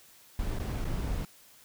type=noise with dropouts; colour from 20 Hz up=brown; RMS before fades=-32 dBFS; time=0.39-1.25 s; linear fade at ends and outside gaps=2 ms; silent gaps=0.588-0.598 / 0.844-0.851 s; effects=white hiss -57 dBFS RMS until 1.64 s